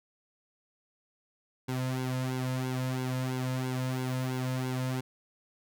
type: tone with flanger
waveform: sawtooth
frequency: 128.6 Hz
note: C3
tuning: 30 cents flat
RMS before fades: -32 dBFS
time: 1.68-5.01 s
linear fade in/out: 10 ms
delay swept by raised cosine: 1.6 to 2.7 ms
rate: 3 Hz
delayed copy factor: -0.75
effects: none